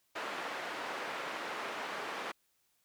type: band-pass noise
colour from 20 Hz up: white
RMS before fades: -40 dBFS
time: 0.15-2.32 s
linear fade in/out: 10 ms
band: 350 to 1700 Hz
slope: 12 dB/octave
effects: white hiss -75 dBFS RMS until 2.84 s